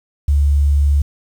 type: tone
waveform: sine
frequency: 71.7 Hz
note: D2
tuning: 41 cents flat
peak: -10 dBFS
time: 0.28-1.02 s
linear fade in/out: 5 ms
effects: 7-bit